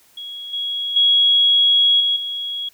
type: tone with level steps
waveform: sine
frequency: 3322 Hz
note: G#7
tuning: in tune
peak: -29 / -21 / -11 / -15 / -23 dBFS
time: 0.17-2.69 s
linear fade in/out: 5 ms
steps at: 0.53 / 0.96 / 2 / 2.16 s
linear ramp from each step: 5 ms
effects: white hiss -54 dBFS RMS until 2.73 s